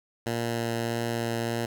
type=tone with vibrato; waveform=10% pulse; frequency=116.54 Hz; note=A#2; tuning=in tune; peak=-19 dBFS; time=0.26-1.66 s; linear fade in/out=5 ms; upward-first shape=triangle; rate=1.6 Hz; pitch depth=10 cents each way; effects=none